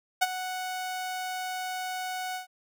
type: tone with ADSR envelope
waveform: sawtooth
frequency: 740 Hz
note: F#5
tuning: in tune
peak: -15 dBFS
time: 0.21-2.47 s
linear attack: 16 ms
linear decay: 31 ms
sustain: -13 dB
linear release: 120 ms
effects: none